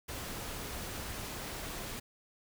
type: noise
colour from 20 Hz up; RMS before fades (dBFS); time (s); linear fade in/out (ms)
pink; -41; 0.08-2; 10
effects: none